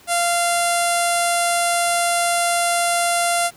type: tone with low-pass filter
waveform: sawtooth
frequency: 692 Hz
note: F5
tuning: 16 cents flat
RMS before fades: -19 dBFS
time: 0.07-3.51 s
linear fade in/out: 50 ms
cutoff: 9900 Hz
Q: 4.9
effects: pink hiss -48 dBFS RMS until 3.56 s + high-pass 100 Hz 12 dB/octave